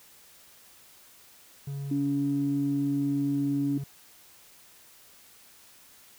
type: tone with pitch glide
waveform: triangle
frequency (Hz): 139.8 to 138.91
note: C#3 to C#3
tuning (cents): +15 to +4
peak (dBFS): -30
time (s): 1.67-3.84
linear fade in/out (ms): 5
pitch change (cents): -11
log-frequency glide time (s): 2.4-3.57
type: tone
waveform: sine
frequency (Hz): 282.8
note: C#4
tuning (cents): +35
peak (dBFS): -25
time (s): 1.91-3.78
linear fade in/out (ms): 5
effects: white hiss -55 dBFS RMS until 6.18 s